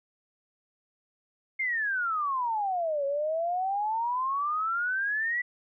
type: exponential two-way sweep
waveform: sine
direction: down then up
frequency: 2150 to 549 to 1981 Hz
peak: -26 dBFS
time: 1.59-5.42 s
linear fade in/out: 10 ms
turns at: 3.05 s
effects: none